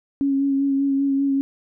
sine tone with vibrato, 275.7 Hz, C#4, 9 cents flat, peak -17 dBFS, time 0.21-1.41 s, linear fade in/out 0 ms, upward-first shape sine, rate 5.1 Hz, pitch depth 21 cents each way, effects none

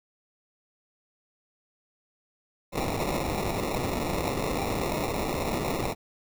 white noise with sample-and-hold, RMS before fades -29 dBFS, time 2.72-5.95 s, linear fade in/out 50 ms, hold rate 1575 Hz, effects none

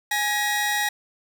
sawtooth tone pair together, 830.2 / 1904 Hz, G#5 / A#6, -1 / +36 cents, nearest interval octave + major second, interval 1437 cents, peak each -22 / -20 dBFS, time 0.11-0.89 s, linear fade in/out 5 ms, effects none

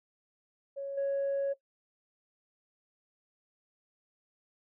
sine tone with level steps, 554.4 Hz, C#5, in tune, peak -34 / -26 dBFS, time 0.76-1.54 s, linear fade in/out 20 ms, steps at 0.97 s, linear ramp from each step 10 ms, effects noise-tail reverb RT60 0.1 s tail -17 dB re dry + tanh soft clip ceiling -26 dBFS

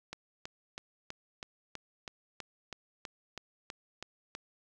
click train, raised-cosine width 0.2 ms, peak -23 dBFS, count 14, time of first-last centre 0.13-4.351 s, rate 3.08 Hz, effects none

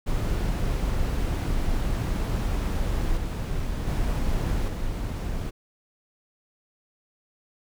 brown noise with level steps, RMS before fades -25 / -28 / -25 / -29 dBFS, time 0.06-5.51 s, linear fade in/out 20 ms, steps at 3.17 / 3.87 / 4.68 s, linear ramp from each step 2 ms, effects none

